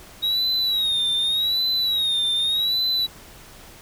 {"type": "tone with vibrato", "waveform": "triangle", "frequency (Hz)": 3800, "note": "A#7", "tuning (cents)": 33, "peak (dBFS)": -18, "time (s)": [0.22, 3.07], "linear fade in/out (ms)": 20, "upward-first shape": "sine", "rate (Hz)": 0.85, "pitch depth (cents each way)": 100, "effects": ["pink hiss -45 dBFS RMS until 3.81 s"]}